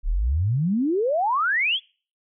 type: exponential sweep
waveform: sine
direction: up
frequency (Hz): 32.7 to 3484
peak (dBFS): -19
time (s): 0.03-1.8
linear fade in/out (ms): 50
effects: noise-tail reverb RT60 0.4 s tail -25 dB re dry